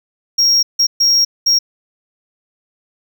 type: tone bursts at uneven times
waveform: triangle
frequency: 5588 Hz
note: F8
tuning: in tune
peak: -8 dBFS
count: 4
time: 0.38-0.63 / 0.79-0.87 / 1-1.25 / 1.46-1.59 s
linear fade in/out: 10 ms
effects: none